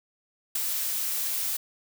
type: noise with ADSR envelope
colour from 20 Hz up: blue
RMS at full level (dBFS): -23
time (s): 0.55-1.57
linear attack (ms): 8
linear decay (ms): 3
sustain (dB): -6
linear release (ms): 6
effects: none